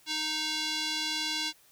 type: tone with band-pass filter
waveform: square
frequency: 310.4 Hz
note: D#4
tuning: 4 cents flat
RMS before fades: -32 dBFS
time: 0.06-1.53 s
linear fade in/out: 50 ms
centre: 4100 Hz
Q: 2
effects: white hiss -61 dBFS RMS until 1.71 s